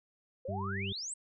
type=exponential sweep; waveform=sine; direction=up; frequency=493.9 to 8600 Hz; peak=-37 dBFS; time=0.45-1.14 s; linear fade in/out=5 ms
type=harmonic tone; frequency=98 Hz; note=G2; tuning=in tune; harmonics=1 / 2 / 4; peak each=-37 / -40 / -43 dBFS; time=0.48-0.93 s; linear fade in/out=10 ms
effects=none